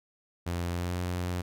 sawtooth tone with pitch glide, 86.8 to 89.24 Hz, F2 to F2, -10 to +38 cents, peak -26 dBFS, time 0.46-1.42 s, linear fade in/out 10 ms, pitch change +48 cents, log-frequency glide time 0.72-0.95 s, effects none

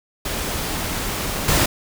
pink noise with level steps, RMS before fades -25 / -17 dBFS, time 0.25-1.66 s, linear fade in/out 5 ms, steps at 1.48 s, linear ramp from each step 5 ms, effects none

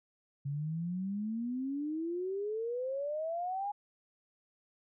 sine exponential sweep, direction up, 137.7 to 830.6 Hz, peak -33 dBFS, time 0.45-3.72 s, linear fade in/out 10 ms, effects none

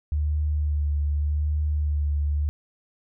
sine tone with vibrato, 74.2 Hz, D2, 18 cents sharp, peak -21 dBFS, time 0.12-2.49 s, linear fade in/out 0 ms, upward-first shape sine, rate 0.85 Hz, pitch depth 26 cents each way, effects none

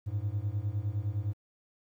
triangle beating tone pair, 98 / 107.8 Hz, G2 / A2, 0 / -35 cents, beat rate 9.8 Hz, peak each -31 dBFS, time 0.06-1.34 s, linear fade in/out 20 ms, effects 11-bit

